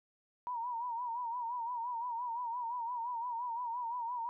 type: tone with vibrato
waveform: sine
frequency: 953 Hz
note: A#5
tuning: 38 cents sharp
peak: -35 dBFS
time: 0.47-4.29 s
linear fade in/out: 0 ms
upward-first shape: sine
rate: 5.8 Hz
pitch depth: 81 cents each way
effects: none